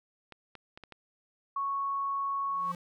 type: clicks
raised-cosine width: 0.3 ms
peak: -30 dBFS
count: 5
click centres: 0.323 / 0.553 / 0.775 / 0.837 / 0.923 s
type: tone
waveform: sine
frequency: 1107 Hz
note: C#6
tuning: 3 cents flat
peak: -29 dBFS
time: 1.56-2.72 s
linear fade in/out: 5 ms
type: tone with exponential growth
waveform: square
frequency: 174.61 Hz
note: F3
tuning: in tune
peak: -38 dBFS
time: 2.41-2.75 s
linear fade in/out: 2 ms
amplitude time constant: 73 ms
effects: none